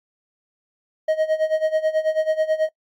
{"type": "tone with tremolo", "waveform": "triangle", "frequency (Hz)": 628, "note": "D#5", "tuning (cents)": 16, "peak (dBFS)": -13, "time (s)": [1.08, 2.69], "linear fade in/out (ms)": 5, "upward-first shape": "sine", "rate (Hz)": 9.2, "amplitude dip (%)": 85, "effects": ["noise-tail reverb RT60 0.1 s tail -20 dB re dry", "AAC 64 kbps"]}